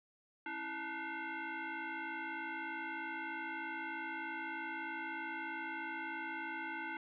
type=tone with frequency modulation; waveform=sine; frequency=327.4 Hz; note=E4; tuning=12 cents flat; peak=-39 dBFS; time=0.46-6.97 s; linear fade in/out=2 ms; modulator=598 Hz; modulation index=3.4; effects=none